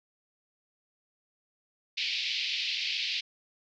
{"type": "band-pass noise", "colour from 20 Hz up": "pink", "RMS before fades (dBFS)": -32, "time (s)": [1.97, 3.21], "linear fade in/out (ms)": 10, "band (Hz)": [2300, 4900], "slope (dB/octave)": 48, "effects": []}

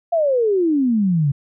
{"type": "exponential sweep", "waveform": "sine", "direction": "down", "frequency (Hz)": [698.5, 134.8], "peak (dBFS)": -14, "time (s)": [0.12, 1.32], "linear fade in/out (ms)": 10, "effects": []}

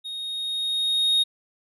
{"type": "tone with level ramp", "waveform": "triangle", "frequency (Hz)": 3728, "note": "A#7", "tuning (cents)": -1, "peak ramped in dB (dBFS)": [-30, -15], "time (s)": [0.04, 1.24], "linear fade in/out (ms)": 20, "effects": ["resampled to 32000 Hz"]}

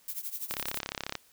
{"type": "noise with tremolo", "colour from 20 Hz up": "violet", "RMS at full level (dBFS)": -34, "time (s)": [0.08, 0.79], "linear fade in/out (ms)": 0, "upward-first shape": "triangle", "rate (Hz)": 12, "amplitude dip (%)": 90}
{"type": "click train", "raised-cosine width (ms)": 0.2, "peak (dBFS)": -15, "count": 23, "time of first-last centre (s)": [0.51, 1.153], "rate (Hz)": 34.2}
{"effects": ["white hiss -62 dBFS RMS until 1.32 s"]}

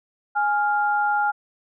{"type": "tone pair together", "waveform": "sine", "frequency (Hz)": [830.6, 1398.5], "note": ["G#5", "F6"], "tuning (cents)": [0, 2], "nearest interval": "major sixth", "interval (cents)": 902, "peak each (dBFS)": [-20, -23], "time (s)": [0.35, 1.32], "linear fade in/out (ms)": 20, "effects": []}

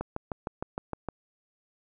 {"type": "click train", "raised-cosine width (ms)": 1, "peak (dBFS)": -18, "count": 8, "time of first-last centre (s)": [0.01, 1.087], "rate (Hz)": 6.5, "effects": []}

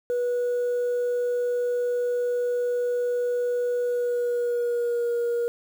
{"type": "tone with pitch glide", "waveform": "sine", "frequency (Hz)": [487.5, 473.9], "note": ["B4", "A#4"], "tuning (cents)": [-23, 28], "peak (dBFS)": -20, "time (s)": [0.1, 5.48], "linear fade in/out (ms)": 0, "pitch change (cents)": -49, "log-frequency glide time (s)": [3.83, 5.13], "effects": ["tanh soft clip ceiling -21 dBFS", "8-bit"]}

